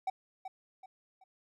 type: tone with echo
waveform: triangle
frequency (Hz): 760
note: F#5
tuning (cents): +46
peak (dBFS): -28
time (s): 0.07-0.1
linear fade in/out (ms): 5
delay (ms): 380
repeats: 3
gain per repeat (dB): -9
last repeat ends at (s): 1.24
effects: none